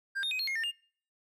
triangle tone with pitch steps, 1592 / 3680 / 2518 / 4264 / 2144 / 1810 / 2820 Hz, G6 / A#7 / D#7 / C8 / C7 / A6 / F7, +26 / -23 / +20 / +32 / +42 / +48 / +16 cents, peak -29 dBFS, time 0.15-0.717 s, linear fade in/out 20 ms, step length 81 ms, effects noise-tail reverb RT60 0.5 s tail -24 dB re dry

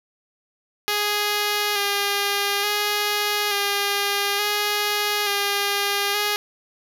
5% pulse tone with vibrato, 409.3 Hz, G#4, 25 cents flat, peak -9 dBFS, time 0.88-6.36 s, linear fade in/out 0 ms, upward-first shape square, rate 0.57 Hz, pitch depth 24 cents each way, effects none

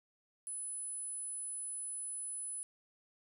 sine tone, 10060 Hz, D#9, 18 cents sharp, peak -39 dBFS, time 0.47-2.63 s, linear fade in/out 0 ms, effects none

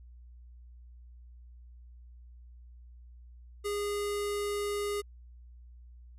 square tone with low-pass filter, 410 Hz, G#4, 22 cents flat, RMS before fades -33 dBFS, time 3.64-5.02 s, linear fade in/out 20 ms, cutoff 11000 Hz, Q 1.6, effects added 60 Hz sine -49 dBFS peak until 6.18 s

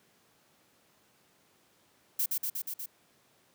violet noise with echo, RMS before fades -29 dBFS, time 2.19-2.26 s, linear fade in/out 5 ms, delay 120 ms, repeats 5, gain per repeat -2 dB, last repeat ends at 2.86 s, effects pink hiss -66 dBFS RMS until 3.54 s + high-pass 150 Hz 12 dB/octave

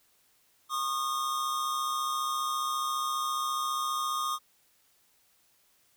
square tone pair together, 1089.3 / 1224 Hz, C#6 / D#6, -31 / -29 cents, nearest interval major second, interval 202 cents, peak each -35 / -31 dBFS, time 0.69-4.39 s, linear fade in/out 50 ms, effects white hiss -67 dBFS RMS until 5.96 s

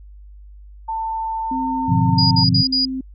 sine tone with pitch glide, 893 to 906.5 Hz, A5 to A#5, +25 to -49 cents, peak -21 dBFS, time 0.88-2.44 s, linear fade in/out 10 ms, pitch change +26 cents, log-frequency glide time 1.44-1.57 s
sine tone, 261.6 Hz, C4, in tune, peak -22 dBFS, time 1.51-3.01 s, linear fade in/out 5 ms
sine chord, G# diminished seventh, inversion none, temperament equal, 103.83 / 123.47 / 146.83 / 174.61 Hz, G#2 / B2 / D3 / F3, 0 / 0 / 0 / 0 cents, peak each -20 / -19 / -23 / -18 dBFS, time 1.88-2.63 s, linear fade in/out 10 ms
sine tone bursts, 4895 Hz, D#8, 29 cents flat, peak -15 dBFS, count 4, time 2.18-2.853 s, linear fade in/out 5 ms, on 130 ms, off 51 ms
effects added 50 Hz sine -38 dBFS peak until 3.14 s

